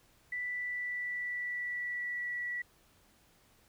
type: tone with pitch glide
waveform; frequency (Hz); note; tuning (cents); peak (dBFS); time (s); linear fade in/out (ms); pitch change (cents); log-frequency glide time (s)
sine; 1975.5 to 1946.1; B6 to B6; 0 to -26; -34; 0.32-2.62; 5; -26; 0.47-2.36
effects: pink hiss -66 dBFS RMS until 3.68 s